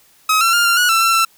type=tone with pitch steps; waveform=sawtooth; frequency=1272 / 1354 / 1405 / 1386 / 1457 / 1338 / 1348 / 1339 Hz; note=D#6 / E6 / F6 / F6 / F#6 / E6 / E6 / E6; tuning=+38 / +46 / +10 / -14 / -27 / +25 / +38 / +27 cents; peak=-8 dBFS; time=0.29-1.25 s; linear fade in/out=5 ms; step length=120 ms; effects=white hiss -52 dBFS RMS until 1.37 s